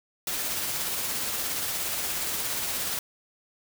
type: noise with tremolo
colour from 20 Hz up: white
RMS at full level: -29 dBFS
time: 0.27-2.99 s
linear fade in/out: 2 ms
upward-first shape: sine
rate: 17 Hz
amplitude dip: 25%
effects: none